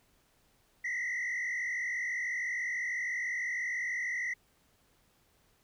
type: tone with frequency modulation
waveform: sine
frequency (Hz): 1975.5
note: B6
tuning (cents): 0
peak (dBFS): -29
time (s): 0.84-4.34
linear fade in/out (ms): 10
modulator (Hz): 46.1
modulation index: 1.9
effects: tanh soft clip ceiling -31 dBFS + pink hiss -69 dBFS RMS until 5.63 s